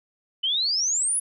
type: exponential sweep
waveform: sine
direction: up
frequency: 2972 to 10610 Hz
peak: -21 dBFS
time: 0.43-1.2 s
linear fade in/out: 10 ms
effects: none